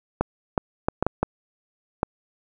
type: clicks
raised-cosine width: 1 ms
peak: -6 dBFS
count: 7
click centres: 0.21 / 0.578 / 0.885 / 1.026 / 1.066 / 1.23 / 2.031 s
effects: none